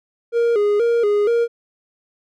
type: tone with vibrato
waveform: triangle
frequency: 440 Hz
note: A4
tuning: in tune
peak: -12 dBFS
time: 0.32-1.48 s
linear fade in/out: 50 ms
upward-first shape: square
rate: 2.1 Hz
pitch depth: 110 cents each way
effects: none